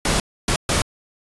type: noise bursts at uneven times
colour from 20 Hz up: pink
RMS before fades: -19 dBFS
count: 3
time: 0.05-0.2 / 0.48-0.56 / 0.69-0.82 s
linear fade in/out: 2 ms
effects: resampled to 24000 Hz